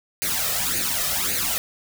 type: noise with flanger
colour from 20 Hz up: white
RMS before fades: -24 dBFS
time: 0.22-1.58 s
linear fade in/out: 0 ms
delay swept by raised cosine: 0.45 to 1.65 ms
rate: 1.8 Hz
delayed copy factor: +0.8
effects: none